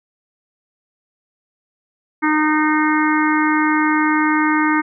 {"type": "harmonic tone", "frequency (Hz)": 306.8, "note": "D#4", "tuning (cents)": -24, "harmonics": [1, 3, 4, 5, 6, 7], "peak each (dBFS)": [-16, -21, -22, -23, -24, -24], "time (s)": [2.22, 4.82], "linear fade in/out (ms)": 20, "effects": []}